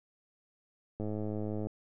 click train, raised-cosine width 2 ms, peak -24 dBFS, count 72, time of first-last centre 1-1.67 s, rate 106 Hz, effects none

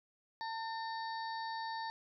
harmonic tone with a mistuned harmonic, 900 Hz, A5, 39 cents sharp, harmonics 1 / 2 / 4 / 5 / 6, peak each -39 / -46 / -52 / -49 / -61 dBFS, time 0.41-1.9 s, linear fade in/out 0 ms, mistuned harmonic 4, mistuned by +94 cents, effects none

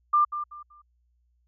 sine tone with echo, 1193 Hz, D6, 27 cents sharp, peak -17 dBFS, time 0.13-0.25 s, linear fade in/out 10 ms, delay 190 ms, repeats 3, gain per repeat -11 dB, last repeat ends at 0.82 s, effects added 60 Hz sine -65 dBFS peak until 1.47 s

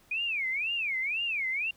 sine tone with vibrato, 2402 Hz, D7, 38 cents sharp, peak -28 dBFS, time 0.11-1.71 s, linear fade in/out 5 ms, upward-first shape sine, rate 2 Hz, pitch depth 280 cents each way, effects pink hiss -62 dBFS RMS until 1.76 s

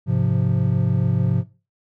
triangle chord, F minor, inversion first, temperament equal, 103.83 / 130.81 / 174.61 Hz, Ab2 / C3 / F3, 0 / 0 / 0 cents, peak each -20 / -18 / -20 dBFS, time 0.06-1.44 s, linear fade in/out 50 ms, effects noise-tail reverb RT60 0.3 s tail -17 dB re dry

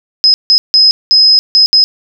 sine tone bursts at uneven times, 5080 Hz, D#8, 35 cents sharp, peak -3 dBFS, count 6, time 0.24-0.34 / 0.5-0.58 / 0.74-0.91 / 1.11-1.39 / 1.55-1.66 / 1.73-1.84 s, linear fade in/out 0 ms, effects none

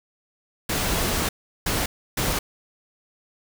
pink noise bursts at uneven times, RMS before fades -24 dBFS, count 3, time 0.69-1.29 / 1.66-1.86 / 2.17-2.39 s, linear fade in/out 5 ms, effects none

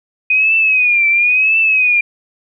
sine tone with vibrato, 2489 Hz, D#7, in tune, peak -9 dBFS, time 0.3-2.01 s, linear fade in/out 5 ms, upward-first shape triangle, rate 0.97 Hz, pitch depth 120 cents each way, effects none

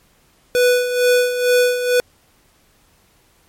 square tone with tremolo, 493.9 Hz, B4, in tune, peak -11 dBFS, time 0.55-2 s, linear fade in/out 0 ms, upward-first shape sine, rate 2.2 Hz, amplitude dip 65%, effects pink hiss -56 dBFS RMS until 3.48 s + MP3 64 kbps

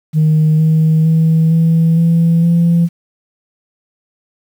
sine tone with pitch steps, 155.56 / 158.28 / 161.05 / 163.86 / 166.73 / 169.64 Hz, D#3 / D#3 / E3 / E3 / E3 / E3, 0 / +30 / -40 / -10 / +20 / +50 cents, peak -6 dBFS, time 0.13-2.89 s, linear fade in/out 50 ms, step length 460 ms, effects tanh soft clip ceiling -5 dBFS + 7-bit

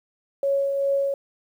sine tone with tremolo, 554.4 Hz, C#5, in tune, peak -18 dBFS, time 0.43-1.14 s, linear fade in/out 2 ms, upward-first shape triangle, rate 2.5 Hz, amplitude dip 40%, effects 9-bit

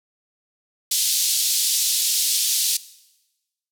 pink band-pass noise, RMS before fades -21 dBFS, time 0.91-2.77 s, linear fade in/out 5 ms, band 3800 to 14000 Hz, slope 24 dB/octave, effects noise-tail reverb RT60 1.0 s tail -18 dB re dry

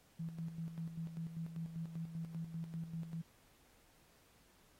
sine tone with tremolo, 164.5 Hz, E3, 3 cents flat, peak -39 dBFS, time 0.19-3.22 s, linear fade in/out 10 ms, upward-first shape square, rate 5.1 Hz, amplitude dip 60%, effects pink hiss -69 dBFS RMS until 4.79 s + AAC 48 kbps

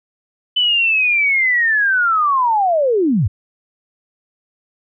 sine linear sweep, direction down, 3017 to 77.4 Hz, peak -12 dBFS, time 0.56-3.28 s, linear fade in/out 10 ms, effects none

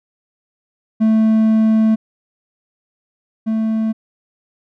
triangle tone pair in turn, 220 / 220.9 Hz, A3 / A3, 0 / +7 cents, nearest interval unison, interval 7 cents, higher second, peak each -8 / -13 dBFS, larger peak first, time 1-1.96 / 3.46-3.93 s, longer first, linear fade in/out 20 ms, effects none

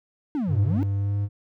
triangle exponential two-way sweep, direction down then up, 314.7 to 96 to 314.7 Hz, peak -21 dBFS, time 0.35-0.83 s, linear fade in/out 0 ms, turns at 0.61 s
triangle tone with pitch glide, 99.4 to 101.31 Hz, G2 to G#2, +25 to -42 cents, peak -20 dBFS, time 0.47-1.29 s, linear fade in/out 50 ms, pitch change +33 cents, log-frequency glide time 0.94-1.16 s
effects none

